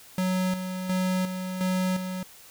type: tone with tremolo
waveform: square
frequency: 185 Hz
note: F#3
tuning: in tune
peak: -24 dBFS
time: 0.18-2.23 s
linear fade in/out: 2 ms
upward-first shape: square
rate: 1.4 Hz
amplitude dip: 55%
effects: white hiss -50 dBFS RMS until 2.5 s